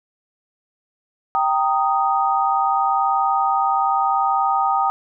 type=chord; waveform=sine; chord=Eb major; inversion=first; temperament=equal with one note detuned; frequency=784 / 924.8 / 1244.5 Hz; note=G5 / Bb5 / Eb6; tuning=0 / -14 / 0 cents; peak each=-19 / -22 / -20 dBFS; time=1.35-4.9 s; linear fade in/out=0 ms; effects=none